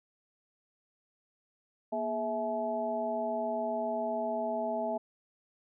sine tone cluster, 238.6 / 418.9 / 654 / 855 Hz, A#3 / G#4 / E5 / A5, +41 / +15 / -14 / -50 cents, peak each -38 / -40 / -32 / -37 dBFS, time 1.92-4.98 s, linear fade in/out 10 ms, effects none

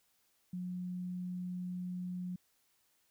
sine tone, 180.3 Hz, F#3, 45 cents flat, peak -37 dBFS, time 0.53-2.36 s, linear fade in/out 5 ms, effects white hiss -74 dBFS RMS until 3.1 s

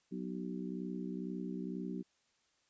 harmonic tone with a mistuned harmonic, 62.1 Hz, B1, 10 cents sharp, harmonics 3 / 4 / 5 / 6, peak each -41 / -43 / -45 / -47 dBFS, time 0.11-2.03 s, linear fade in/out 20 ms, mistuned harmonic 6, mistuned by +39 cents, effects white hiss -75 dBFS RMS until 2.69 s + resampled to 16000 Hz

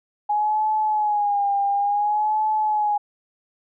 sine tone with vibrato, 830.6 Hz, G#5, in tune, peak -18 dBFS, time 0.29-2.98 s, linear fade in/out 10 ms, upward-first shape sine, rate 0.57 Hz, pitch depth 64 cents each way, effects none

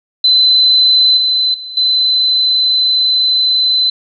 sine tone with level steps, 4037 Hz, B7, 37 cents sharp, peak -6 / -10 / -24 / -9 dBFS, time 0.24-3.9 s, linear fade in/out 5 ms, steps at 1.17 / 1.54 / 1.77 s, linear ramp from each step 2 ms, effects none

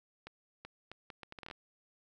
accelerating click train, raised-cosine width 0.3 ms, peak -30 dBFS, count 12, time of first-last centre 0.27-1.512 s, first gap 380 ms, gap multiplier 0.7, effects none

